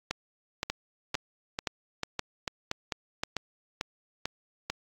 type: two click trains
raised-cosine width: 0.2 ms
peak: -13 / -12 dBFS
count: 10 / 7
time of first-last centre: 0.7-4.7 / 0.11-3.235 s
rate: 2.25 / 1.92 Hz
effects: AAC 48 kbps